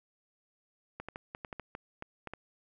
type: clicks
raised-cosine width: 0.5 ms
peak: -25 dBFS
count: 11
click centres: 1 / 1.086 / 1.159 / 1.349 / 1.448 / 1.528 / 1.597 / 1.751 / 2.024 / 2.273 / 2.336 s
effects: none